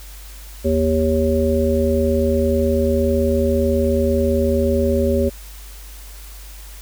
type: harmonic tone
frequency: 79.1 Hz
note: D#2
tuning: 29 cents sharp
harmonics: 1 / 3 / 5 / 7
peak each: -20 / -20 / -20 / -20 dBFS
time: 0.64-5.3 s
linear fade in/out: 20 ms
effects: added 50 Hz sine -35 dBFS peak until 6.81 s + white hiss -42 dBFS RMS until 6.81 s